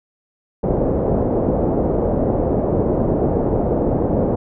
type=low-pass noise; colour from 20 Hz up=white; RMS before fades=-18 dBFS; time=0.63-4.36 s; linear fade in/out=10 ms; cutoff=580 Hz; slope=24 dB/octave; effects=none